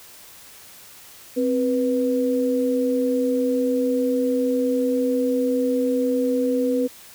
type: tone pair together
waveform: sine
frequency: 261 / 491.6 Hz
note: C4 / B4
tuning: -4 / -8 cents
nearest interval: major seventh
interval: 1096 cents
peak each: -21 dBFS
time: 1.36-6.88 s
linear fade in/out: 20 ms
effects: white hiss -45 dBFS RMS until 7.14 s